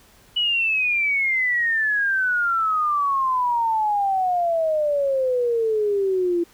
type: exponential sweep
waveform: sine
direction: down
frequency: 2960 to 338.4 Hz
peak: -18 dBFS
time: 0.36-6.44 s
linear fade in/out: 10 ms
effects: pink hiss -53 dBFS RMS until 6.53 s